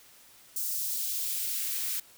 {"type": "noise with high-pass filter sweep", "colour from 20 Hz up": "blue", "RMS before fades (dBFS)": -32, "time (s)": [0.56, 2], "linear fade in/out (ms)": 5, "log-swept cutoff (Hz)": [6300, 1400], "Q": 0.94, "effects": ["white hiss -56 dBFS RMS until 2.17 s"]}